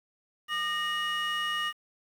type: tone cluster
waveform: triangle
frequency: 1213 / 1855 / 2898 Hz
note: D#6 / A#6 / F#7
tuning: -44 / -9 / -37 cents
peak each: -30 dBFS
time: 0.48-1.73 s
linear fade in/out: 50 ms
effects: tanh soft clip ceiling -22 dBFS + 9-bit